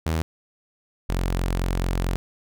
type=tone pair in turn; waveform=sawtooth; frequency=80.6 / 44.54 Hz; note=E2 / F1; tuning=-38 / +35 cents; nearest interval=minor seventh; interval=1027 cents; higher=first; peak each=-18 dBFS; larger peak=neither; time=0.06-0.22 / 1.09-2.16 s; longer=second; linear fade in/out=0 ms; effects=none